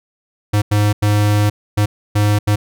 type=tone bursts at uneven times; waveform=square; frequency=104.1 Hz; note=G#2; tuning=5 cents sharp; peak=-12 dBFS; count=6; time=0.53-0.62 / 0.71-0.93 / 1.02-1.5 / 1.77-1.86 / 2.15-2.39 / 2.47-2.56 s; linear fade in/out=10 ms; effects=none